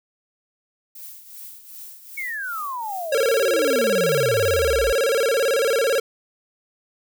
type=noise with tremolo; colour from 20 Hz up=violet; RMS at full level=-37 dBFS; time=0.95-4.73 s; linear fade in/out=5 ms; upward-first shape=triangle; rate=2.6 Hz; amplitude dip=70%
type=exponential sweep; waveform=sine; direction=down; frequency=2250 to 50.8 Hz; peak=-26 dBFS; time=2.17-4.93 s; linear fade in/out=10 ms
type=tone with vibrato; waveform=square; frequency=500 Hz; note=B4; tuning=21 cents sharp; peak=-18 dBFS; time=3.12-6 s; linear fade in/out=5 ms; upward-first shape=square; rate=18 Hz; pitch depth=160 cents each way
effects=none